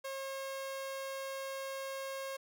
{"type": "tone", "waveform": "sawtooth", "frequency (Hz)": 540, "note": "C#5", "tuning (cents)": -45, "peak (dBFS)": -35, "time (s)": [0.04, 2.37], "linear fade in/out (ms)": 10, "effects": []}